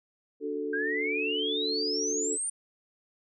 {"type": "chord", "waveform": "sine", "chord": "D major", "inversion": "none", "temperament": "equal", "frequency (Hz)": [293.7, 370, 440], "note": ["D4", "F#4", "A4"], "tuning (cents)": [0, 0, 0], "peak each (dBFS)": [-35, -38, -32], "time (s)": [0.4, 2.38], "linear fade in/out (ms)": 50}
{"type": "exponential sweep", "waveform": "sine", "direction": "up", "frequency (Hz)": [1571, 9240], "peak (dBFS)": -29, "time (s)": [0.73, 2.5], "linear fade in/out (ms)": 5}
{"effects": []}